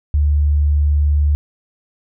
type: tone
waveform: sine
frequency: 73.42 Hz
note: D2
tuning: in tune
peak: -11 dBFS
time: 0.14-1.35 s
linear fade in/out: 0 ms
effects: none